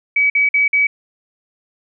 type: tone bursts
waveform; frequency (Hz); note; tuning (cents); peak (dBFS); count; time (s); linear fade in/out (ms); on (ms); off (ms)
sine; 2278; C#7; +47; -11; 4; 0.16-0.87; 5; 140; 50
effects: none